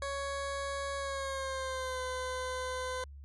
20% pulse tone with pitch glide, 556 to 509.9 Hz, C#5 to C5, +5 to -45 cents, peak -30 dBFS, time 0.02-3.04 s, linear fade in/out 2 ms, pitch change -150 cents, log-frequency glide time 0.97-2.01 s, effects added 70 Hz sine -46 dBFS peak until 3.24 s + resampled to 24000 Hz

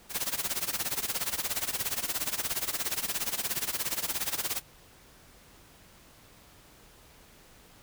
white noise with tremolo, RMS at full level -29 dBFS, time 0.09-4.62 s, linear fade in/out 50 ms, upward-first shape sine, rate 17 Hz, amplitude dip 85%, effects pink hiss -56 dBFS RMS until 7.82 s

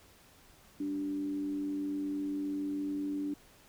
sine tone with frequency modulation, 292 Hz, D4, 10 cents flat, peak -32 dBFS, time 0.8-3.34 s, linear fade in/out 5 ms, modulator 91.7 Hz, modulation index 0.33, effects pink hiss -60 dBFS RMS until 3.68 s

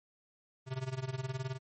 square tone with tremolo, 130.81 Hz, C3, in tune, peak -33 dBFS, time 0.66-1.59 s, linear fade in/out 50 ms, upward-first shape sine, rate 19 Hz, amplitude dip 85%, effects MP3 32 kbps

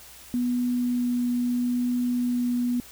sine tone with vibrato, 244.7 Hz, B3, 16 cents flat, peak -22 dBFS, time 0.34-2.8 s, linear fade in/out 0 ms, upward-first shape triangle, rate 0.78 Hz, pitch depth 8 cents each way, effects added 60 Hz sine -57 dBFS peak until 2.91 s + white hiss -47 dBFS RMS until 2.91 s

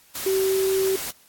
sine tone in noise, 383 Hz, G4, 40 cents flat, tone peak -19 dBFS, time 0.26-0.96 s, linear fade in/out 5 ms, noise white, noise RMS -31 dBFS, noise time 0.15-1.11 s, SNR +9 dB, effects white hiss -55 dBFS RMS until 1.28 s + AAC 64 kbps

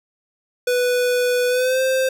square tone with pitch glide, 493.9 to 523.3 Hz, B4 to C5, 0 to 0 cents, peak -17 dBFS, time 0.67-2.09 s, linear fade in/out 5 ms, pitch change +100 cents, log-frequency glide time 1.48-1.81 s, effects none

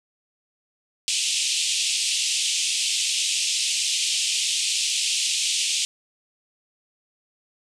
pink band-pass noise, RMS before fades -24 dBFS, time 1.08-5.85 s, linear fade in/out 0 ms, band 2600 to 9100 Hz, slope 48 dB/octave, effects none

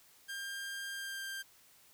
sawtooth tone with pitch glide, 1599 to 1585.2 Hz, G6 to G6, +34 to +19 cents, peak -36 dBFS, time 0.28-1.43 s, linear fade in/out 20 ms, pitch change -15 cents, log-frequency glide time 0.92-1.24 s, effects white hiss -63 dBFS RMS until 1.93 s

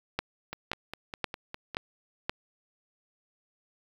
two click trains, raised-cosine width 0.3 ms, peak -21 / -12 dBFS, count 7 / 5, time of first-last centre 0.53-1.747 / 0.19-2.295 s, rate 4.93 / 1.9 Hz, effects 7-bit

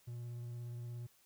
triangle tone with vibrato, 119.8 Hz, A#2, 48 cents sharp, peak -40 dBFS, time 0.07-1.07 s, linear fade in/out 10 ms, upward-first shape sine, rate 17 Hz, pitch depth 14 cents each way, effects white hiss -69 dBFS RMS until 1.25 s

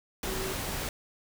sine tone in noise, 380 Hz, F#4, 46 cents sharp, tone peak -36 dBFS, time 0.27-0.53 s, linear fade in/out 2 ms, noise pink, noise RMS -34 dBFS, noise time 0.23-0.89 s, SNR -5 dB, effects none

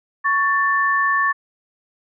sine tone pair together, 1114.3 / 1770 Hz, C#6 / A6, +9 / +10 cents, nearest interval minor sixth, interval 801 cents, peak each -18 dBFS, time 0.24-1.33 s, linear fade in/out 20 ms, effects none

